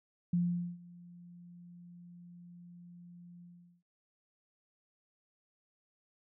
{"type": "tone with ADSR envelope", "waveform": "sine", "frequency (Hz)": 174.61, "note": "F3", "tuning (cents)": 0, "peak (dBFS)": -26, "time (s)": [0.33, 3.83], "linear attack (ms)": 5, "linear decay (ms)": 440, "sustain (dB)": -24, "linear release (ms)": 410, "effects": []}